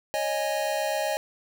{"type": "chord", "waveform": "square", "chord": "C# suspended second", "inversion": "none", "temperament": "equal with one note detuned", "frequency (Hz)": [554.4, 622.3, 824.4], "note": ["C#5", "D#5", "G#5"], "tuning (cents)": [0, 0, -13], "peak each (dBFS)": [-32, -29, -31], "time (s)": [0.14, 1.17], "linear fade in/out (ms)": 0, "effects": []}